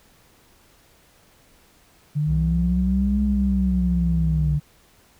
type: linear two-way sweep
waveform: sine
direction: up then down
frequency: 145.7 to 208.5 to 145.7 Hz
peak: -19 dBFS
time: 2.15-4.6 s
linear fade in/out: 20 ms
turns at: 3.22 s
type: tone with vibrato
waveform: triangle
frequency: 64.6 Hz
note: C2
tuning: 21 cents flat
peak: -20 dBFS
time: 2.26-4.59 s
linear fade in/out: 50 ms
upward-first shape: triangle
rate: 4.3 Hz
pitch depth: 12 cents each way
effects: pink hiss -56 dBFS RMS until 5.19 s